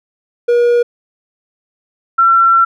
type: tone pair in turn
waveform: triangle / sine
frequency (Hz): 478.7 / 1354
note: A#4 / E6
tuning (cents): +46 / +46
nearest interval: octave + tritone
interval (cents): 1800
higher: second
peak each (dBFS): -6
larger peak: neither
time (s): 0.48-0.83 / 2.18-2.65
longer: second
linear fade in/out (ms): 10
effects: none